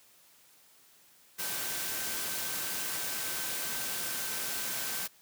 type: tone in noise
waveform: sine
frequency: 1545 Hz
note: G6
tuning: 26 cents flat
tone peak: -46 dBFS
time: 1.38-5.08 s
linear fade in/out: 20 ms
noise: white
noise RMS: -35 dBFS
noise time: 1.38-5.08 s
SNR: -14 dB
effects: white hiss -61 dBFS RMS until 5.21 s + high-pass 100 Hz 12 dB/octave